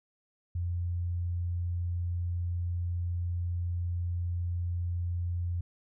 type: tone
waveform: sine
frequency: 87.3 Hz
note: F2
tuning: in tune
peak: -29 dBFS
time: 0.55-5.61 s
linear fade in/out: 5 ms
effects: none